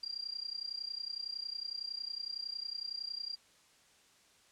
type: tone with amplitude modulation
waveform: sine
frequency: 4762 Hz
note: D8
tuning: 23 cents sharp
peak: -34 dBFS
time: 0.03-3.36 s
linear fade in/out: 5 ms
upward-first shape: sine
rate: 30.9 Hz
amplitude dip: 90%
effects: white hiss -65 dBFS RMS until 4.51 s + low-pass 8000 Hz 12 dB/octave